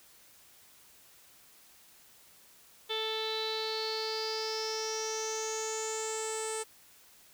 sawtooth tone with low-pass filter sweep, 440 Hz, A4, in tune, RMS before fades -35 dBFS, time 2.89-6.64 s, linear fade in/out 20 ms, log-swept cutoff 3500 to 8500 Hz, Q 9.3, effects white hiss -59 dBFS RMS until 7.33 s

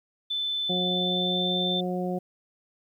sine tone with pitch glide, 3520 to 3555 Hz, A7 to A7, 0 to +17 cents, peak -26 dBFS, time 0.3-1.81 s, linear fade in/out 10 ms, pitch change +17 cents, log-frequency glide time 0.75-1.56 s
harmonic tone, 181 Hz, F#3, 38 cents flat, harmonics 1 / 2 / 3 / 4, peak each -29 / -32 / -34 / -35 dBFS, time 0.69-2.19 s, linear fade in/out 10 ms
effects 10-bit

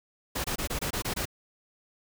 pink noise bursts, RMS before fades -31 dBFS, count 8, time 0.35-1.255 s, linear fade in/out 10 ms, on 93 ms, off 23 ms, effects none

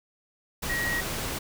sine tone in noise, 1900 Hz, A#6, 33 cents sharp, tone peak -27 dBFS, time 0.69-1.01 s, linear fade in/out 10 ms, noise pink, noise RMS -32 dBFS, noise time 0.62-1.39 s, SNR +2 dB, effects none

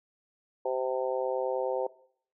harmonic tone, 129.4 Hz, C3, 19 cents flat, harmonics 3 / 4 / 5 / 6 / 7, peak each -34 / -30 / -37 / -38 / -37 dBFS, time 0.65-1.87 s, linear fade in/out 5 ms, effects noise-tail reverb RT60 0.6 s tail -19 dB re dry

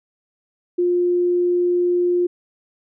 sine tone, 353.7 Hz, F4, 22 cents sharp, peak -15 dBFS, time 0.78-2.27 s, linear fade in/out 10 ms, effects none

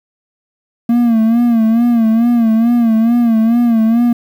triangle tone with vibrato, 230.5 Hz, A#3, 19 cents flat, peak -6 dBFS, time 0.89-4.13 s, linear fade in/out 5 ms, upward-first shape sine, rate 2.3 Hz, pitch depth 76 cents each way, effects 7-bit

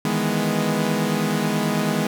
sawtooth chord, E major seventh, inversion third, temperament equal, 155.56 / 164.81 / 207.7 / 246.9 Hz, D#3 / E3 / G#3 / B3, 0 / 0 / 0 / 0 cents, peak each -23 / -23 / -19 / -22 dBFS, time 0.05-2.07 s, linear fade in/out 2 ms, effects none

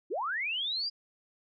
sine linear sweep, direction up, 281.6 to 4915 Hz, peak -30 dBFS, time 0.1-0.9 s, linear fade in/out 20 ms, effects none

